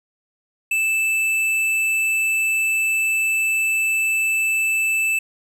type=tone with tanh clipping; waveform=triangle; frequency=2637 Hz; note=E7; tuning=in tune; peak=-19 dBFS; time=0.71-5.19 s; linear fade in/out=5 ms; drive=16 dB; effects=none